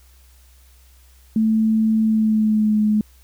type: tone with pitch glide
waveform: sine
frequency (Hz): 220 to 212.6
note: A3 to G#3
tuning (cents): 0 to +41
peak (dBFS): -14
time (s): 1.36-3.01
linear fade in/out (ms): 2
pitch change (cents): -59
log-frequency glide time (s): 2.03-2.8
effects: added 63 Hz sine -48 dBFS peak until 3.23 s + white hiss -56 dBFS RMS until 3.23 s